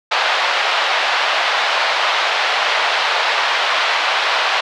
pink band-pass noise, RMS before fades -17 dBFS, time 0.11-4.61 s, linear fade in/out 10 ms, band 670 to 4100 Hz, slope 24 dB/octave, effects none

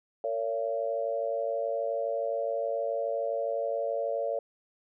sine tone cluster, 457.9 / 565 / 677 Hz, A#4 / C#5 / E5, -31 / +33 / +46 cents, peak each -34 / -30 / -34 dBFS, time 0.24-4.39 s, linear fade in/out 2 ms, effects none

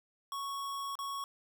square tone with dropouts, 1108.7 Hz, C#6, in tune, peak -37 dBFS, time 0.32-1.24 s, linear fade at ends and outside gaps 1 ms, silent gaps 0.954-0.989 s, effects none

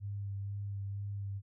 sine tone with vibrato, 100 Hz, G2, 35 cents sharp, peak -36 dBFS, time 0-1.42 s, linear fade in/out 50 ms, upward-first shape sine, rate 2.1 Hz, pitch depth 19 cents each way, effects none

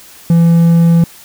triangle tone, 168 Hz, E3, 33 cents sharp, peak -3 dBFS, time 0.3-1.04 s, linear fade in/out 2 ms, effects white hiss -38 dBFS RMS until 1.24 s

